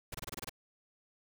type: noise bursts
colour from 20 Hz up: pink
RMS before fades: -41 dBFS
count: 8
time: 0.12-0.495 s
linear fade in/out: 5 ms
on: 25 ms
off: 25 ms
effects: none